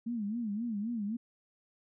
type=tone with vibrato; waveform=sine; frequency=220 Hz; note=A3; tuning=in tune; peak=-32 dBFS; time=0.06-1.17 s; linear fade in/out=10 ms; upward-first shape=sine; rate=3.8 Hz; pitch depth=160 cents each way; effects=none